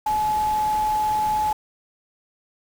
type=tone in noise; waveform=sine; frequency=854 Hz; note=G#5; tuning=48 cents sharp; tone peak=-19 dBFS; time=0.06-1.53 s; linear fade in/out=5 ms; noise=pink; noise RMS=-36 dBFS; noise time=0.06-1.53 s; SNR=+14 dB; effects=none